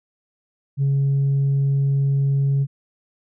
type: tone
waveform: sine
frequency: 138.4 Hz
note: C#3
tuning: 2 cents flat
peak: -14 dBFS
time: 0.77-2.67 s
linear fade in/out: 50 ms
effects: tanh soft clip ceiling -14 dBFS